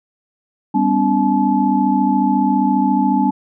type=tone cluster; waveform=sine; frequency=198.3 / 251.6 / 286.1 / 861 Hz; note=G3 / B3 / D4 / A5; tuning=+20 / +32 / -45 / -38 cents; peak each=-18 dBFS; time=0.74-3.31 s; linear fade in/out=10 ms; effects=none